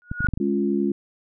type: tone with exponential growth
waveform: sine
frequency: 1448 Hz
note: F#6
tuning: 38 cents flat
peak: -16 dBFS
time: 0.02-0.27 s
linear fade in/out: 0 ms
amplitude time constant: 53 ms
type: clicks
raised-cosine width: 5 ms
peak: -15 dBFS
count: 6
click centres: 0.115 / 0.206 / 0.246 / 0.287 / 0.337 / 0.375 s
type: chord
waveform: sine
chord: Db major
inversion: second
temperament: equal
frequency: 207.7 / 277.2 / 349.2 Hz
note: Ab3 / Db4 / F4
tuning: 0 / 0 / 0 cents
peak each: -23 / -25 / -24 dBFS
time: 0.4-0.92 s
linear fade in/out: 5 ms
effects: none